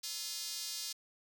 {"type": "tone with high-pass filter", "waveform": "square", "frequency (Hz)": 190.5, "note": "G3", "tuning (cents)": -49, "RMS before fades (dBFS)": -41, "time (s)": [0.03, 0.93], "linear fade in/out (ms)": 10, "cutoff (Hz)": 4800, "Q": 2, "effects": []}